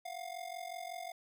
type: ring-modulated tone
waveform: square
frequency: 708 Hz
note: F5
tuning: 23 cents sharp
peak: -39 dBFS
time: 0.05-1.12 s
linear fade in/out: 5 ms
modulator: 22.7 Hz
effects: none